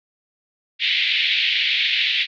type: band-pass noise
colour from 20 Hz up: white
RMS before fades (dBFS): -20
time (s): 0.79-2.27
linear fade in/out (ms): 50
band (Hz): 2000 to 3800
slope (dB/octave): 48
effects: none